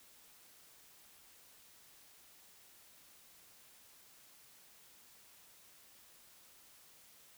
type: silence
effects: white hiss -62 dBFS RMS until 7.37 s